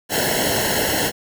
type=noise with comb filter; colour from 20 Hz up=pink; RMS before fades=-20 dBFS; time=0.09-1.12 s; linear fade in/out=50 ms; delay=0.83 ms; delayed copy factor=-1; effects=none